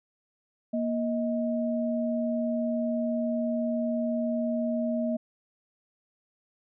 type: tone pair together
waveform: sine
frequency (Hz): 236 / 630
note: A#3 / D#5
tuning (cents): +22 / +21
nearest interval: octave + perfect fourth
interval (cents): 1699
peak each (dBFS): -27 / -30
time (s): 0.73-5.17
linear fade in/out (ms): 10
effects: none